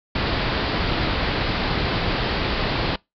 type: low-pass noise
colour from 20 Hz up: pink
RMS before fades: -23 dBFS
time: 0.15-2.96 s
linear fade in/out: 5 ms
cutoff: 4900 Hz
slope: 96 dB/octave
effects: noise-tail reverb RT60 0.2 s tail -24 dB re dry